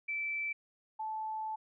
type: tone pair in turn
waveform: sine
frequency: 2324 / 872.1 Hz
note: D7 / A5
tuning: -19 / -16 cents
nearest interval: octave + perfect fourth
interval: 1697 cents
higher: first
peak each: -33 / -35 dBFS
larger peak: first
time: 0.08-0.53 / 0.99-1.56 s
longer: second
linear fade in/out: 10 ms
effects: none